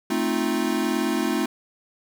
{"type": "chord", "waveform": "square", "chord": "F dominant seventh", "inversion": "first", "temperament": "equal", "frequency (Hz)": [220, 261.6, 311.1, 349.2], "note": ["A3", "C4", "Eb4", "F4"], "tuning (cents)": [0, 0, 0, 0], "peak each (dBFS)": -28, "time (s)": [0.1, 1.46], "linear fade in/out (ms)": 5, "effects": []}